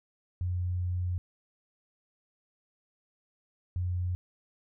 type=tone pair in turn; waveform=sine; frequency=89.6 / 89.6 Hz; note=F2 / F2; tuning=+45 / +45 cents; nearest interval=unison; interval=0 cents; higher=neither; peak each=-28 dBFS; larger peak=neither; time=0.41-1.18 / 3.76-4.15 s; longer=first; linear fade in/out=0 ms; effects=none